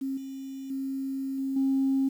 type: tone with level steps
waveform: sine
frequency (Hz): 269.2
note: C4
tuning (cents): +49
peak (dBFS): -28 / -35 / -29 / -27 / -21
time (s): 0.01-2.09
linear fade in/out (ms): 10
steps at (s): 0.17 / 0.7 / 1.38 / 1.56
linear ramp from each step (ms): 5
effects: tanh soft clip ceiling -18 dBFS + 9-bit